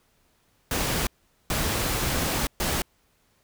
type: noise bursts at uneven times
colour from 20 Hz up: pink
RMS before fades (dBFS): -26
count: 3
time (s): 0.71-1.07 / 1.5-2.47 / 2.6-2.82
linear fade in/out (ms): 2
effects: pink hiss -66 dBFS RMS until 3.43 s